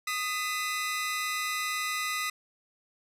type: tone cluster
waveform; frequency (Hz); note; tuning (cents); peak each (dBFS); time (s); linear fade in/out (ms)
sawtooth; 1241 / 2012 / 2670; D#6 / B6 / E7; -5 / +32 / +22; -29 / -29 / -38; 0.07-2.3; 5
effects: resampled to 32000 Hz